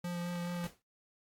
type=tone with vibrato; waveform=square; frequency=174.61 Hz; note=F3; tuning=in tune; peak=-36 dBFS; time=0.04-0.67 s; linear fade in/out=5 ms; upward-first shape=sine; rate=4.7 Hz; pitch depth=13 cents each way
type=noise with exponential decay; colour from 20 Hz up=pink; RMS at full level=-44 dBFS; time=0.64-0.82 s; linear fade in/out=0 ms; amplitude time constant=37 ms
effects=noise-tail reverb RT60 0.2 s tail -22 dB re dry + AAC 64 kbps